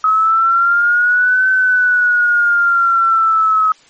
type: linear two-way sweep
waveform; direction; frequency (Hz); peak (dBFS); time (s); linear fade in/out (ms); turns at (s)
sine; up then down; 1274 to 1528 to 1274; -9; 0.04-3.72; 2; 1.49
effects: white hiss -47 dBFS RMS until 3.89 s + MP3 32 kbps